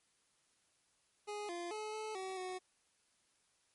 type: tone with pitch steps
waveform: 25% pulse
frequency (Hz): 415.9 / 346.5 / 428.7 / 433.4 / 378.5 / 369.3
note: G#4 / F4 / A4 / A4 / F#4 / F#4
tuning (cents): +2 / -14 / -45 / -26 / +39 / -3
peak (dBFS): -37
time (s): 1.27-2.59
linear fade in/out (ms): 20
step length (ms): 220
effects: white hiss -75 dBFS RMS until 3.74 s + MP3 48 kbps